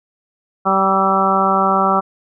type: harmonic tone with a mistuned harmonic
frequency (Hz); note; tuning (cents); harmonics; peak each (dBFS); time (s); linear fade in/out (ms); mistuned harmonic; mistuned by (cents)
193.2; G3; -25; 1 / 2 / 3 / 4 / 5 / 6 / 7; -21 / -23 / -22 / -18 / -22 / -18 / -18; 0.65-2.01; 20; 7; -29
effects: none